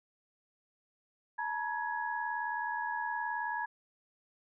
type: tone cluster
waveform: sine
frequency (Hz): 873 / 952 / 1671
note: A5 / A#5 / G#6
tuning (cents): -14 / +36 / +10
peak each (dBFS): -39 / -36 / -37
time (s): 1.38-3.66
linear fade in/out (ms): 10
effects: none